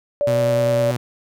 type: tone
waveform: sine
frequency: 578 Hz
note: D5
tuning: 28 cents flat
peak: -16 dBFS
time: 0.21-0.91 s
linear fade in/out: 0 ms
type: tone with vibrato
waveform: sawtooth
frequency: 123.47 Hz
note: B2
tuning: in tune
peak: -17 dBFS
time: 0.27-0.97 s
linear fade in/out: 5 ms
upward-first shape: square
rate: 9.9 Hz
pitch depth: 18 cents each way
effects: none